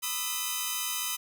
5% pulse tone cluster, 995 / 1221 / 1299 / 3070 Hz, B5 / D#6 / E6 / G7, +13 / -33 / -26 / -37 cents, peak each -25 dBFS, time 0.02-1.17 s, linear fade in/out 20 ms, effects none

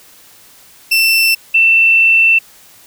30% pulse / sine tone pair in turn, 2679 / 2679 Hz, E7 / E7, +27 / +27 cents, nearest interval unison, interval 0 cents, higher neither, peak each -6 dBFS, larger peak neither, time 0.91-1.35 / 1.54-2.39 s, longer second, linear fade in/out 10 ms, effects white hiss -43 dBFS RMS until 2.86 s

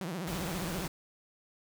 sawtooth tone with vibrato, 175.4 Hz, F3, 8 cents sharp, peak -31 dBFS, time 0.01-0.87 s, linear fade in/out 0 ms, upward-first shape triangle, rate 15 Hz, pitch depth 240 cents each way
pink noise, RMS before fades -40 dBFS, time 0.27-0.88 s, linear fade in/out 5 ms
effects none

